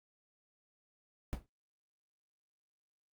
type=noise with exponential decay; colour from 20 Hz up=brown; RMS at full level=-33 dBFS; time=1.33-1.46 s; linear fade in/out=0 ms; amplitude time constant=27 ms; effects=Opus 48 kbps